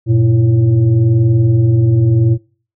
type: tone with frequency modulation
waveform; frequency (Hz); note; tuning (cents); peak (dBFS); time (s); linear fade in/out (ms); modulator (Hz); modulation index
sine; 118.9; A#2; +35; -8; 0.06-2.38; 50; 217; 0.68
effects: noise-tail reverb RT60 0.4 s tail -22 dB re dry